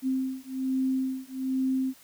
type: beating tone pair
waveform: sine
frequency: 261.6 / 262.8 Hz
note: C4 / C4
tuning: 0 / +8 cents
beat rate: 1.2 Hz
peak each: -29 dBFS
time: 0.02-1.94 s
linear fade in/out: 50 ms
effects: white hiss -55 dBFS RMS until 2.03 s